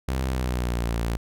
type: tone with pitch glide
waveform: sawtooth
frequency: 65.3 to 57.51 Hz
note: C2 to A#1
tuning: -3 to -23 cents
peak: -20 dBFS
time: 0.08-1.17 s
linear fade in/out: 5 ms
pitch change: -220 cents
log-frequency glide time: 0.26-0.9 s
effects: none